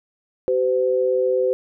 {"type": "tone pair together", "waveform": "sine", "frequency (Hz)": [382.1, 510], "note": ["G4", "C5"], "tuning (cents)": [-44, -44], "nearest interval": "perfect fourth", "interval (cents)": 500, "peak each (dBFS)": [-21, -18], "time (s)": [0.48, 1.53], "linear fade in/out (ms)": 0, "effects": []}